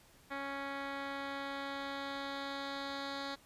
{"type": "tone with low-pass filter sweep", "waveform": "10% pulse", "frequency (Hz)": 277.2, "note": "C#4", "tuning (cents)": 0, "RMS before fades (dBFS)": -41, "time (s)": [0.3, 3.36], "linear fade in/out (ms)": 20, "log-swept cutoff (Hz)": [2500, 4200], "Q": 2.3, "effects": ["pink hiss -63 dBFS RMS until 3.45 s", "resampled to 32000 Hz"]}